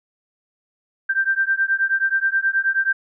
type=beating tone pair; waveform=sine; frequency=1568 / 1577.4 Hz; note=G6 / G6; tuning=0 / +10 cents; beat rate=9.4 Hz; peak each=-20 dBFS; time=1.09-2.93 s; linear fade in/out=10 ms; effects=none